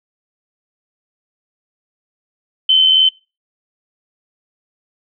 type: tone with amplitude modulation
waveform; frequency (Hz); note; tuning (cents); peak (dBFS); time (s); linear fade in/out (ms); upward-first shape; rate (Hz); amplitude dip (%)
sine; 3069; G7; -37; -6; 2.69-3.09; 5; sine; 83.2; 45
effects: noise-tail reverb RT60 0.3 s tail -23 dB re dry

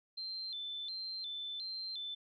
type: tone with vibrato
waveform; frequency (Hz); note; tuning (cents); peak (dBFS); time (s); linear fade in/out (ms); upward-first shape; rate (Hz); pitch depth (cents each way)
sine; 3821; A#7; +42; -39; 0.17-2.15; 10; square; 1.4; 140
effects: none

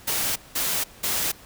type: noise bursts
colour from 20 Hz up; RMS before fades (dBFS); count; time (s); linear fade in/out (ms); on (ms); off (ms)
white; -25; 3; 0.07-1.32; 10; 290; 190
effects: pink hiss -48 dBFS RMS until 1.45 s

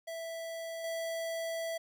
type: tone with level steps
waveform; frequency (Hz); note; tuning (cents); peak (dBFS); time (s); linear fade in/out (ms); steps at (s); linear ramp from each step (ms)
square; 659.3; E5; 0; -39 / -35; 0.07-1.78; 10; 0.84; 2
effects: 12-bit

